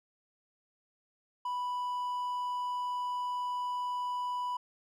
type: tone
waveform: triangle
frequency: 987.8 Hz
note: B5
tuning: in tune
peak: -30 dBFS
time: 1.45-4.57 s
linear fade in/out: 5 ms
effects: none